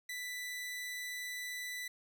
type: tone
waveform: sawtooth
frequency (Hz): 1983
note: B6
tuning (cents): +7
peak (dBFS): -36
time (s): 0.09-1.88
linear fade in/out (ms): 5
effects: none